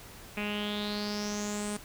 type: tone with low-pass filter sweep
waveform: sawtooth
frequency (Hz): 207.7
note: G#3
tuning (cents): 0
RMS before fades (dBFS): -34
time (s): 0.37-1.77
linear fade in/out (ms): 5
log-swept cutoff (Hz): 2500 to 9100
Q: 6.8
effects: pink hiss -49 dBFS RMS until 1.84 s